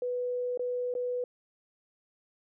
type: tone with dropouts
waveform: sine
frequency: 493.9 Hz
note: B4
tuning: in tune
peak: -29 dBFS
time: 0.02-1.24 s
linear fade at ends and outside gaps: 2 ms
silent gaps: 0.575-0.594 / 0.94-0.951 s
effects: none